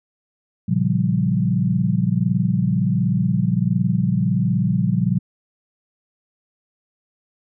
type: chord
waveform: sine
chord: G half-diminished seventh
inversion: first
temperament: equal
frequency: 116.54 / 138.59 / 174.61 / 196 Hz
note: Bb2 / Db3 / F3 / G3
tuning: 0 / 0 / 0 / 0 cents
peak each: -22 / -23 / -20 / -22 dBFS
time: 0.68-5.19 s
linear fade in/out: 10 ms
effects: none